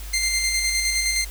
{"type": "tone with tremolo", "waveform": "15% pulse", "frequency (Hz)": 2093, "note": "C7", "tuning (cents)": 0, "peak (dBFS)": -13, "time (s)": [0.13, 1.25], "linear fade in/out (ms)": 10, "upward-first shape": "square", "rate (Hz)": 9.7, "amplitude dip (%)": 30, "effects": ["added 50 Hz sine -32 dBFS peak until 1.3 s", "white hiss -41 dBFS RMS until 1.3 s"]}